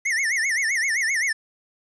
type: tone with vibrato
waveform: square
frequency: 1975.5 Hz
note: B6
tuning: in tune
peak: -21 dBFS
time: 0.05-1.33 s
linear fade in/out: 10 ms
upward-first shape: sine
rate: 7.7 Hz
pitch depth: 200 cents each way
effects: resampled to 22050 Hz + 9-bit